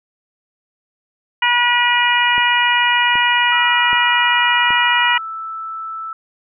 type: harmonic tone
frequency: 483.3 Hz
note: B4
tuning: 38 cents flat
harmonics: 2 / 3 / 4 / 5 / 6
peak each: -17 / -21 / -17 / -20 / -19 dBFS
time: 1.42-5.18 s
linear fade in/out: 5 ms
type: click train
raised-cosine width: 2 ms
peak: -18 dBFS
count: 4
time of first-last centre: 2.38-4.706 s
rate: 1.29 Hz
type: tone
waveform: sine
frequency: 1318.5 Hz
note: E6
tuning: in tune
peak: -24 dBFS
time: 3.52-6.13 s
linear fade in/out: 2 ms
effects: none